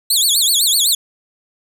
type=tone with vibrato; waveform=20% pulse; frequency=3859 Hz; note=B7; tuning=41 cents flat; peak=-6 dBFS; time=0.1-0.95 s; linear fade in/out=5 ms; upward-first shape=sine; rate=7.9 Hz; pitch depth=270 cents each way; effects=none